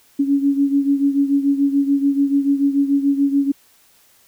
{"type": "beating tone pair", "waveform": "sine", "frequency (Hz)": [278.4, 285.3], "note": ["C#4", "C#4"], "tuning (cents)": [8, 50], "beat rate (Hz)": 6.9, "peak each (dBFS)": [-15, -20], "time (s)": [0.19, 3.52], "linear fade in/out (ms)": 10, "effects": ["white hiss -54 dBFS RMS until 4.27 s"]}